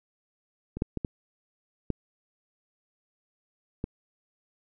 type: clicks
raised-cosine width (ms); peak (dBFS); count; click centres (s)
3; -22 / -12 / -17 / -16 / -14 / -17; 6; 0.77 / 0.821 / 0.973 / 1.048 / 1.903 / 3.841
effects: none